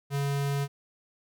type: tone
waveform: square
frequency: 140.7 Hz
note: C#3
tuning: 26 cents sharp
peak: -27 dBFS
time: 0.1-0.68 s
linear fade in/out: 50 ms
effects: none